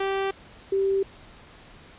sawtooth / sine tone pair in turn, 389.7 / 389.7 Hz, G4 / G4, -10 / -10 cents, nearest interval unison, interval 0 cents, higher neither, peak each -20 dBFS, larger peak neither, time 0-0.31 / 0.72-1.03 s, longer neither, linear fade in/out 5 ms, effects pink hiss -49 dBFS RMS until 1.98 s + resampled to 8000 Hz

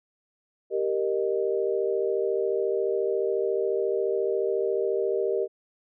sine chord, Eb major, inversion first, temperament equal with one note detuned, 392 / 466.2 / 615.5 Hz, G4 / Bb4 / Eb5, 0 / 0 / -19 cents, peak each -26 / -27 / -31 dBFS, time 0.7-5.48 s, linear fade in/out 50 ms, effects none

